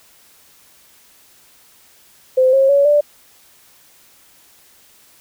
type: tone with pitch steps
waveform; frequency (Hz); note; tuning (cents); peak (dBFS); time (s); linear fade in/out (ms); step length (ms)
sine; 516 / 538.8 / 562.7 / 587.6; C5 / C#5 / C#5 / D5; -24 / -49 / +26 / +1; -9; 2.37-3.01; 10; 160
effects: white hiss -50 dBFS RMS until 5.2 s